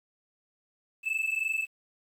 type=tone pair together; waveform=triangle; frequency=2614 / 2637 Hz; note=E7 / E7; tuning=-15 / 0 cents; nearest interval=unison; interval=15 cents; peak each=-28 dBFS; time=1.03-1.67 s; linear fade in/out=50 ms; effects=tanh soft clip ceiling -20 dBFS + 10-bit